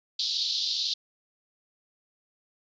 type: band-pass noise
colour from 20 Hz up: white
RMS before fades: -29 dBFS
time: 0.19-0.94 s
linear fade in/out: 5 ms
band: 3600 to 4800 Hz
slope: 48 dB/octave
effects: resampled to 16000 Hz